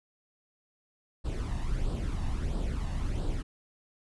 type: noise with flanger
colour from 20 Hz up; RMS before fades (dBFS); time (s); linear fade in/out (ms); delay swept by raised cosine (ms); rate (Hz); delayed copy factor
brown; -31; 1.24-3.43; 20; 0.23 to 1.11; 1.5; +0.6
effects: resampled to 24000 Hz